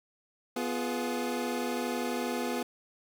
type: chord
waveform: 25% pulse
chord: F diminished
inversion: second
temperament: equal with one note detuned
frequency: 246.9 / 349.2 / 421.8 Hz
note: Cb4 / F4 / Ab4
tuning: 0 / 0 / +27 cents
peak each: -29 / -33 / -33 dBFS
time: 0.56-2.63 s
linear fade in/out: 5 ms
effects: none

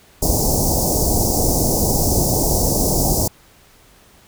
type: band-stop noise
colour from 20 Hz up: pink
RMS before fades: -17 dBFS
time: 0.22-3.28 s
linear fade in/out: 5 ms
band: 840 to 5100 Hz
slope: 48 dB/octave
effects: pink hiss -50 dBFS RMS until 4.27 s

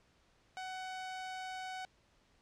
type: tone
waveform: sawtooth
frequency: 748 Hz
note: F#5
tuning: 19 cents sharp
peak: -37 dBFS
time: 0.57-1.85 s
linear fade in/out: 0 ms
effects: pink hiss -70 dBFS RMS until 2.41 s + low-pass 6000 Hz 12 dB/octave

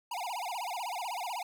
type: tone with vibrato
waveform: square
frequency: 830.6 Hz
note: G#5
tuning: in tune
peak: -35 dBFS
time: 0.11-1.43 s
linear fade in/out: 5 ms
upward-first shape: sine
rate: 16 Hz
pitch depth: 300 cents each way
effects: none

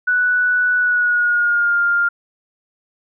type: tone with pitch glide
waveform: sine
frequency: 1480 to 1402.6 Hz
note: F#6 to F6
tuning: 0 to +7 cents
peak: -13 dBFS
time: 0.07-2.09 s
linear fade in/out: 10 ms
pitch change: -93 cents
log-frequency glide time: 0.77-1.8 s
effects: none

